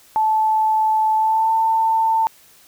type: tone with pitch glide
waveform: sine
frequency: 872 to 893.9 Hz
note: A5 to A5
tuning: -16 to +27 cents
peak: -14 dBFS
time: 0.16-2.27 s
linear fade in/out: 0 ms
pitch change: +43 cents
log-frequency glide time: 1.16-1.53 s
effects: white hiss -50 dBFS RMS until 2.67 s